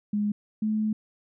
sine tone pair in turn, 207.7 / 215.4 Hz, G#3 / A3, 0 / -37 cents, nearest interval minor second, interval 63 cents, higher second, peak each -23 / -23 dBFS, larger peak neither, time 0.13-0.32 / 0.62-0.93 s, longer second, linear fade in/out 5 ms, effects none

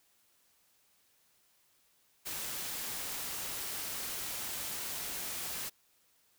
white noise, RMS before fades -39 dBFS, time 2.25-5.7 s, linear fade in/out 20 ms, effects white hiss -70 dBFS RMS until 6.38 s

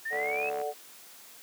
sine exponential sweep, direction up, 1760 to 2637 Hz, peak -31 dBFS, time 0.05-0.5 s, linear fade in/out 10 ms
sine chord, D major, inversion second, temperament equal, 440 / 587.3 / 740 Hz, A4 / D5 / F#5, 0 / 0 / 0 cents, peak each -34 / -36 / -34 dBFS, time 0.1-0.74 s, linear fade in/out 50 ms
click train, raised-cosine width 0.5 ms, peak -27 dBFS, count 35, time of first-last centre 0.13-0.615 s, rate 70.1 Hz
effects white hiss -51 dBFS RMS until 1.42 s + high-pass 200 Hz 12 dB/octave

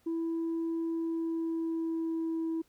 sine tone with pitch glide, 330 to 326 Hz, E4 to E4, +2 to -19 cents, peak -28 dBFS, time 0.06-2.62 s, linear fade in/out 10 ms, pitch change -21 cents, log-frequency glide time 0.86-2.49 s, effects tanh soft clip ceiling -28 dBFS + pink hiss -69 dBFS RMS until 2.68 s

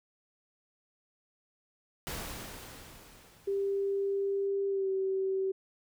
pink noise with exponential decay, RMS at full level -37 dBFS, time 2.07-4.47 s, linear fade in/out 0 ms, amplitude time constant 520 ms
sine tone with pitch glide, 395.5 to 383.4 Hz, G4 to G4, +15 to -38 cents, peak -28 dBFS, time 3.47-5.52 s, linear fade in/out 10 ms, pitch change -53 cents, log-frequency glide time 4.68-4.89 s
effects none

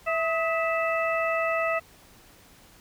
harmonic tone with a mistuned harmonic, 658 Hz, E5, 3 cents flat, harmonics 1 / 2 / 3 / 4, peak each -26 / -29 / -31 / -32 dBFS, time 0.06-1.8 s, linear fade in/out 20 ms, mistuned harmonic 2, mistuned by -58 cents, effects pink hiss -54 dBFS RMS until 2.8 s

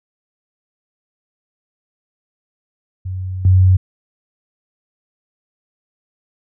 sine tone with level steps, 93 Hz, F#2, 9 cents sharp, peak -21 / -7 dBFS, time 3.05-3.77 s, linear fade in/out 10 ms, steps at 3.45 s, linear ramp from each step 2 ms, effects none

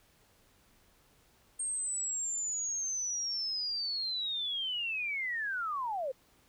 sine linear sweep, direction down, 8570 to 493.9 Hz, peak -32 dBFS, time 1.59-6.12 s, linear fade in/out 10 ms, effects pink hiss -66 dBFS RMS until 6.48 s

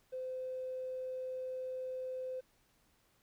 triangle tone, 514 Hz, C5, 31 cents flat, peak -34 dBFS, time 0.12-2.41 s, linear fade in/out 20 ms, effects tanh soft clip ceiling -36 dBFS + pink hiss -72 dBFS RMS until 3.22 s

